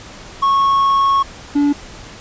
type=tone pair in turn; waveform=triangle; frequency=1100 / 288.2 Hz; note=C#6 / D4; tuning=-14 / -33 cents; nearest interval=octave + major seventh; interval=2319 cents; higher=first; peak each=-9 dBFS; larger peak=neither; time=0.42-1.23 / 1.55-1.73 s; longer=first; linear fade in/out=10 ms; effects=pink hiss -36 dBFS RMS until 2.2 s + resampled to 16000 Hz